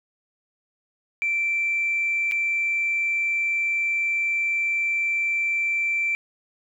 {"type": "tone with dropouts", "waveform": "sine", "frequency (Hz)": 2342, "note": "D7", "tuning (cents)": -5, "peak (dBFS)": -20, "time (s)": [1.22, 6.15], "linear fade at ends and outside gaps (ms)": 0, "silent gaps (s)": [2.313, 2.32], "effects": ["tanh soft clip ceiling -16 dBFS", "10-bit"]}